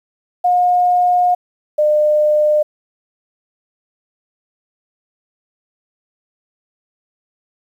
sine tone pair in turn, 717 / 602.9 Hz, F5 / D5, +45 / +45 cents, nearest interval minor third, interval 300 cents, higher first, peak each -10 dBFS, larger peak neither, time 0.44-1.35 / 1.78-2.63 s, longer first, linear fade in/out 10 ms, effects 8-bit

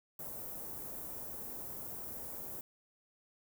white band-stop noise, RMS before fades -44 dBFS, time 0.19-2.61 s, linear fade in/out 2 ms, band 690 to 16000 Hz, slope 12 dB/octave, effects none

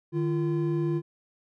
triangle tone pair together, 152.5 / 342.4 Hz, D#3 / F4, -34 / -34 cents, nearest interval octave + major second, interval 1400 cents, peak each -25 dBFS, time 0.12-1.02 s, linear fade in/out 50 ms, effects none

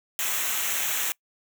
white noise with comb filter, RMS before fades -27 dBFS, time 0.19-1.12 s, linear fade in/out 0 ms, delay 0.21 ms, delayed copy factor -0.7, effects noise-tail reverb RT60 0.1 s tail -24 dB re dry

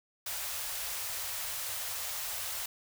white band-stop noise, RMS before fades -37 dBFS, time 0.26-2.66 s, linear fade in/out 5 ms, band 110 to 540 Hz, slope 24 dB/octave, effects none

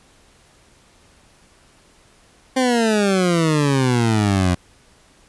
20% pulse exponential sweep, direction down, 263.9 to 87.31 Hz, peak -10 dBFS, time 2.56-4.55 s, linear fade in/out 10 ms, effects pink hiss -53 dBFS RMS until 5.28 s + resampled to 24000 Hz

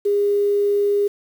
sine tone with quantisation, 407.2 Hz, G#4, 34 cents flat, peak -15 dBFS, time 0.05-1.08 s, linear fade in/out 10 ms, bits 7, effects none

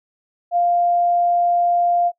sine tone, 698.5 Hz, F5, in tune, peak -14 dBFS, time 0.51-2.12 s, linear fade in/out 50 ms, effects noise-tail reverb RT60 0.1 s tail -21 dB re dry

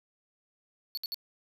square tone bursts, 4435 Hz, C#8, in tune, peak -33 dBFS, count 3, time 0.95-1.144 s, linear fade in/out 0 ms, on 24 ms, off 61 ms, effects none

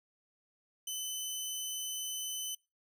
15% pulse tone, 3028 Hz, F#7, 39 cents sharp, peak -29 dBFS, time 0.87-2.55 s, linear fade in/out 5 ms, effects noise-tail reverb RT60 0.3 s tail -25 dB re dry

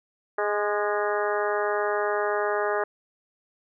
harmonic tone with a mistuned harmonic, 207.7 Hz, G#3, in tune, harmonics 2 / 3 / 4 / 5 / 6 / 7 / 8 / 9, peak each -27 / -29 / -31 / -35 / -32 / -35 / -34 / -38 dBFS, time 0.38-2.84 s, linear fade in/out 5 ms, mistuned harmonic 6, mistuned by -29 cents, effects none

